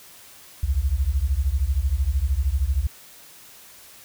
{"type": "beating tone pair", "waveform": "sine", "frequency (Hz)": [61.5, 74.5], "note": ["B1", "D2"], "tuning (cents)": [-7, 25], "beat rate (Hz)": 13, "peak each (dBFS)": -22, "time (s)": [0.63, 2.87], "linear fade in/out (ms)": 5, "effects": ["white hiss -47 dBFS RMS until 4.04 s"]}